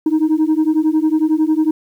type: beating tone pair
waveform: sine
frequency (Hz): 307.3 / 318.3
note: D#4 / D#4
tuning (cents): -21 / +39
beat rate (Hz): 11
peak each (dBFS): -13 / -13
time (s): 0.06-1.71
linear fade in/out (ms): 5
effects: tanh soft clip ceiling -9 dBFS + 8-bit